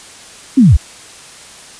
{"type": "linear sweep", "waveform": "sine", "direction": "down", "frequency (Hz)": [286, 46.25], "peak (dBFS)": -3, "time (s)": [0.57, 0.77], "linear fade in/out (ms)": 10, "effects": ["white hiss -36 dBFS RMS until 1.79 s", "resampled to 22050 Hz"]}